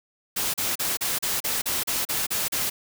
white noise bursts, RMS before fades -26 dBFS, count 11, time 0.36-2.7 s, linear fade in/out 10 ms, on 180 ms, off 36 ms, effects none

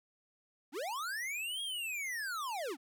square linear two-way sweep, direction up then down, 233.8 to 3300 to 233.8 Hz, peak -37 dBFS, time 0.72-2.77 s, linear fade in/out 50 ms, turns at 1.62 s, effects none

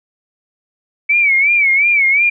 sine tone with vibrato, 2267 Hz, C#7, 38 cents sharp, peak -9 dBFS, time 1.09-2.3 s, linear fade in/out 10 ms, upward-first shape sine, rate 2.8 Hz, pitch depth 110 cents each way, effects none

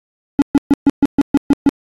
triangle tone bursts, 282.2 Hz, C#4, 31 cents sharp, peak -4 dBFS, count 9, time 0.39-1.691 s, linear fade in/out 0 ms, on 29 ms, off 130 ms, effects AAC 32 kbps

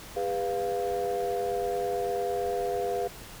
sine chord, F diminished, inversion first, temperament equal with one note detuned, 404.9 / 493.9 / 698.5 Hz, Ab4 / Cb5 / F5, -44 / 0 / 0 cents, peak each -30 dBFS, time 0.16-3.08 s, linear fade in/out 10 ms, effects tanh soft clip ceiling -21 dBFS + pink hiss -45 dBFS RMS until 3.4 s

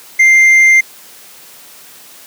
sine tone with tanh clipping, 2096 Hz, C7, 2 cents sharp, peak -5 dBFS, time 0.19-0.81 s, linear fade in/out 10 ms, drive 4 dB, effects white hiss -38 dBFS RMS until 2.26 s + high-pass 150 Hz 12 dB/octave

